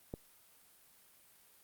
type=click; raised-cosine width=2 ms; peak=-26 dBFS; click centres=0.139 s; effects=white hiss -64 dBFS RMS until 1.63 s + Opus 32 kbps